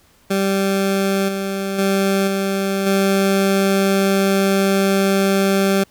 20% pulse tone with level steps, 195.1 Hz, G3, 8 cents flat, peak -11 / -16 / -10 / -13 / -9 dBFS, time 0.3-5.84 s, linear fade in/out 10 ms, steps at 1.28 / 1.78 / 2.27 / 2.86 s, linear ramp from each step 10 ms, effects pink hiss -54 dBFS RMS until 5.9 s

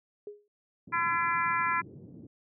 sine tone with exponential decay, 414.1 Hz, G#4, 5 cents flat, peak -35 dBFS, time 0.27-0.48 s, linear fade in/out 2 ms, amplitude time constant 45 ms
pink band-pass noise, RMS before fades -48 dBFS, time 0.87-2.27 s, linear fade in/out 5 ms, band 110 to 360 Hz, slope 24 dB/octave
harmonic tone, 338.7 Hz, E4, 47 cents sharp, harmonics 3 / 4 / 5 / 6 / 7, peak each -29 / -31 / -33 / -35 / -36 dBFS, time 0.92-1.82 s, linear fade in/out 20 ms
effects none

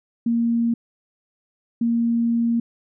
sine tone bursts at uneven times, 233.1 Hz, A#3, in tune, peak -17 dBFS, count 2, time 0.26-0.74 / 1.81-2.6 s, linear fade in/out 5 ms, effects none

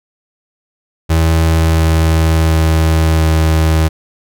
35% pulse tone with pitch steps, 81.1 / 80.63 / 80.17 / 79.71 Hz, E2 / E2 / E2 / D#2, -28 / -38 / -48 / +42 cents, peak -7 dBFS, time 1.09-3.89 s, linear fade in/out 20 ms, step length 700 ms, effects none

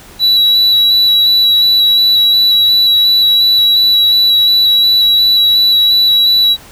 triangle tone with vibrato, 3923 Hz, B7, 12 cents flat, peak -5 dBFS, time 0.19-6.57 s, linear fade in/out 50 ms, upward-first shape square, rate 2.8 Hz, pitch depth 11 cents each way, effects pink hiss -37 dBFS RMS until 6.71 s

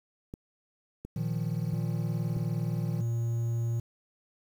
clicks, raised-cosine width 3 ms, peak -26 dBFS, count 3, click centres 0.339 / 1.05 / 2.367 s
triangle chord, Bb suspended fourth, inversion none, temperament equal, 116.54 / 155.56 / 174.61 Hz, Bb2 / Eb3 / F3, 0 / 0 / 0 cents, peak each -31 / -30 / -33 dBFS, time 1.16-3.01 s, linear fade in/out 5 ms
triangle tone, 116.54 Hz, A#2, in tune, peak -25 dBFS, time 1.73-3.8 s, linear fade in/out 5 ms
effects 9-bit

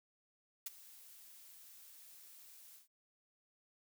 blue noise with ADSR envelope, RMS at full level -39 dBFS, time 0.66-2.88 s, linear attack 6 ms, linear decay 21 ms, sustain -19 dB, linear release 130 ms, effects none

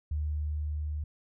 sine tone with level ramp, 75.3 Hz, D2, 44 cents sharp, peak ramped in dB -28 to -31 dBFS, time 0.11-1.04 s, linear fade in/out 5 ms, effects none

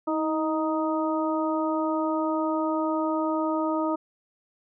harmonic tone with a mistuned harmonic, 312 Hz, D#4, 5 cents sharp, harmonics 1 / 2 / 3 / 4, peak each -26 / -29 / -31 / -32 dBFS, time 0.07-3.96 s, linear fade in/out 10 ms, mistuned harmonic 1, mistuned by +33 cents, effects none

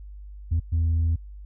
sine tone bursts at uneven times, 82 Hz, E2, 9 cents flat, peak -17 dBFS, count 2, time 0.51-0.6 / 0.72-1.16 s, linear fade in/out 10 ms, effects tanh soft clip ceiling -18 dBFS + added 50 Hz sine -38 dBFS peak until 1.45 s

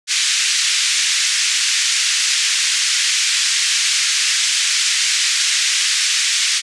white band-pass noise, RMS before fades -17 dBFS, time 0.07-6.62 s, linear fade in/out 50 ms, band 1800 to 7200 Hz, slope 24 dB/octave, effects resampled to 24000 Hz

